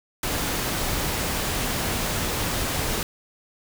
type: noise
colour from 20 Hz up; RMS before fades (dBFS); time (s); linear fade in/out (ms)
pink; -26; 0.23-3.03; 2
effects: none